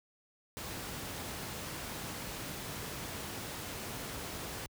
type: noise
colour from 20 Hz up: pink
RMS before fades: -41 dBFS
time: 0.57-4.66 s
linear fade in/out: 0 ms
effects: high-pass 60 Hz 12 dB/octave